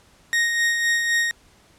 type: tone with tremolo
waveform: 40% pulse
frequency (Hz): 1864.7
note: A#6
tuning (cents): 0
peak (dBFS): -16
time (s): 0.33-1.31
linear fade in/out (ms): 0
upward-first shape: sine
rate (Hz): 3.9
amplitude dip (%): 40
effects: pink hiss -55 dBFS RMS until 1.78 s + low-pass 10000 Hz 12 dB/octave